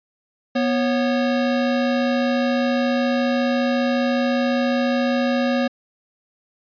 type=tone pair together; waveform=square; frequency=244.6 / 549 Hz; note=B3 / C#5; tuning=-16 / -17 cents; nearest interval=octave + major second; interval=1399 cents; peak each=-20 / -23 dBFS; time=0.55-5.68 s; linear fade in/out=10 ms; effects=resampled to 11025 Hz